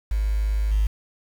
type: tone with level steps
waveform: sine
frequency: 52 Hz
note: G#1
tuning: 3 cents sharp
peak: -19 / -16 dBFS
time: 0.11-0.87 s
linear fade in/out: 5 ms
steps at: 0.71 s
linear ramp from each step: 5 ms
effects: tanh soft clip ceiling -13 dBFS + 7-bit